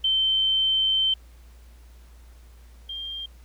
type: tone pair in turn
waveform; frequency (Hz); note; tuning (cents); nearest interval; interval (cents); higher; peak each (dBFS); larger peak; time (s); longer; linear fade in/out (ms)
sine; 3099 / 3192; G7 / G7; -21 / +31; minor second; 52; second; -19 / -31; first; 0.04-1.14 / 2.89-3.26; first; 5
effects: added 59 Hz sine -46 dBFS peak until 3.44 s + pink hiss -59 dBFS RMS until 3.44 s